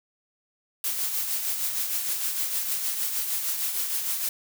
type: noise with tremolo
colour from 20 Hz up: blue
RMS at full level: -26 dBFS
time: 0.84-4.29 s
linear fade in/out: 2 ms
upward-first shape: triangle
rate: 6.5 Hz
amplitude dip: 50%
effects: none